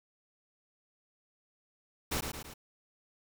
pink noise with echo, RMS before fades -33 dBFS, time 2.11-2.21 s, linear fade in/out 10 ms, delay 110 ms, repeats 3, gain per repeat -5 dB, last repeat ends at 2.54 s, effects none

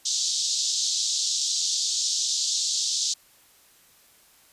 white band-pass noise, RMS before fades -26 dBFS, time 0.05-3.14 s, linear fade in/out 10 ms, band 3600 to 7200 Hz, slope 48 dB/octave, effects white hiss -57 dBFS RMS until 4.52 s + resampled to 32000 Hz

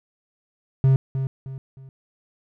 triangle tone with echo, 133.4 Hz, C3, 34 cents sharp, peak -11 dBFS, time 0.84-0.96 s, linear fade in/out 0 ms, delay 310 ms, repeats 3, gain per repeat -9 dB, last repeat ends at 1.89 s, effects none

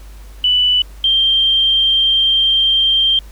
sine tone pair in turn, 2976 / 3165 Hz, F#7 / G7, +9 / +16 cents, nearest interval minor second, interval 107 cents, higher second, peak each -10 dBFS, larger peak neither, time 0.44-0.82 / 1.04-3.19 s, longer second, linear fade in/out 2 ms, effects added 50 Hz sine -33 dBFS peak until 3.31 s + pink hiss -46 dBFS RMS until 3.31 s

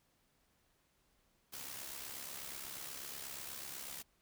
white noise with amplitude modulation, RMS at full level -44 dBFS, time 1.52-4.03 s, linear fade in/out 20 ms, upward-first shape sine, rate 68.2 Hz, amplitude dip 55%, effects pink hiss -75 dBFS RMS until 4.21 s

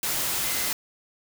sine tone in noise, 2054 Hz, C7, 33 cents flat, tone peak -38 dBFS, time 0.44-0.71 s, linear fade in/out 2 ms, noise white, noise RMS -27 dBFS, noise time 0.03-0.73 s, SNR -14 dB, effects none

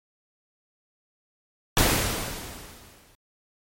pink noise with exponential decay, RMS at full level -18 dBFS, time 1.77-3.15 s, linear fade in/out 0 ms, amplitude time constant 300 ms, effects MP3 64 kbps

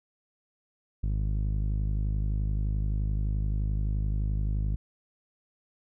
sawtooth tone with low-pass filter, 51.6 Hz, G#1, 10 cents flat, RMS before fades -28 dBFS, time 1.03-4.76 s, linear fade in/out 5 ms, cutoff 150 Hz, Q 0.87, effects none

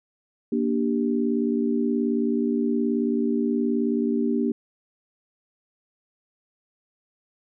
sine chord, G minor, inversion first, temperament just, 235.2 / 294 / 392 Hz, Bb3 / D4 / G4, +16 / +2 / 0 cents, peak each -23 / -26 / -27 dBFS, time 0.52-4.52 s, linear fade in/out 5 ms, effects none

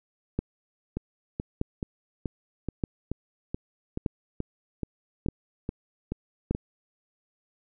two click trains, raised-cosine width 3 ms, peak -13 / -17 dBFS, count 6 / 14, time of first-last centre 0.39-6.51 / 0.97-6.549 s, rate 0.817 / 2.33 Hz, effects none

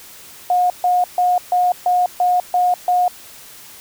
sine tone bursts, 720 Hz, F#5, 47 cents flat, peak -12 dBFS, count 8, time 0.5-3.08 s, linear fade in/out 2 ms, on 200 ms, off 140 ms, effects white hiss -40 dBFS RMS until 3.8 s

